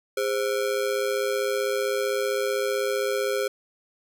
square ring-modulated tone, 466.2 Hz, A#4, in tune, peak -21 dBFS, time 0.17-3.48 s, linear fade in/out 5 ms, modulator 57.8 Hz, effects none

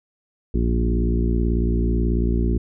harmonic tone with a mistuned harmonic, 58.27 Hz, A#1, in tune, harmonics 1 / 2 / 3 / 4 / 5 / 6 / 7, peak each -19 / -28 / -27 / -26 / -32 / -28 / -33 dBFS, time 0.54-2.58 s, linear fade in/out 5 ms, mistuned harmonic 2, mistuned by -17 cents, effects none

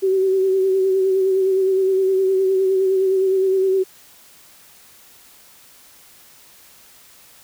sine tone with vibrato, 381.1 Hz, G4, 49 cents flat, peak -14 dBFS, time 0.02-3.84 s, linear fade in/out 20 ms, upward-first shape sine, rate 9.7 Hz, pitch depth 30 cents each way, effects white hiss -48 dBFS RMS until 7.43 s

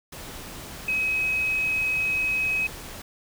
sine tone in noise, 2543 Hz, D#7, 37 cents sharp, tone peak -22 dBFS, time 0.88-2.67 s, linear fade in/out 5 ms, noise pink, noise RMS -39 dBFS, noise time 0.12-3.02 s, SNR +14 dB, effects none

